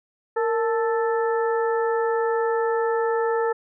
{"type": "harmonic tone with a mistuned harmonic", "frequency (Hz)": 440, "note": "A4", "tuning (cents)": 0, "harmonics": [1, 2, 3, 4], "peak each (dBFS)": [-21, -27, -31, -33], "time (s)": [0.36, 3.53], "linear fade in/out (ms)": 10, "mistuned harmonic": 1, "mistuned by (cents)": 81, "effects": []}